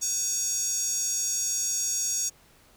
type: tone with high-pass filter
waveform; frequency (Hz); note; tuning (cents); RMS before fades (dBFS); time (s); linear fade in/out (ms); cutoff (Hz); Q
square; 511; C5; -41; -28; 0.01-2.3; 20; 6400; 8.6
effects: pink hiss -58 dBFS RMS until 2.76 s